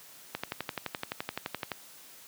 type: click train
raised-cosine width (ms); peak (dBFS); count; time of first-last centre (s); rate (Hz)
0.3; -16; 17; 0.35-1.718; 11.7
effects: white hiss -52 dBFS RMS until 2.27 s + high-pass 100 Hz 12 dB/octave